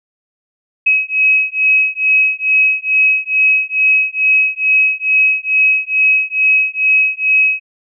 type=beating tone pair; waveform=sine; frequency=2551 / 2553.3 Hz; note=D#7 / D#7; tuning=+43 / +44 cents; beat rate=2.3 Hz; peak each=-13 dBFS; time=0.86-7.6 s; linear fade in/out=10 ms; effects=none